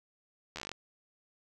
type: slowing click train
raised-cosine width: 0.2 ms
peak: -22 dBFS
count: 10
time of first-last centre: 0.56-0.716 s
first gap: 12 ms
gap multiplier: 1.09
effects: none